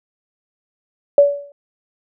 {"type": "tone with exponential decay", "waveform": "sine", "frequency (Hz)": 571, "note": "D5", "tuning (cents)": -49, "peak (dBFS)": -3, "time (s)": [1.18, 1.52], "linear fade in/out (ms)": 2, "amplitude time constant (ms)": 73, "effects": []}